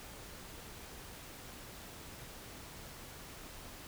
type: silence
effects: pink hiss -50 dBFS RMS until 3.87 s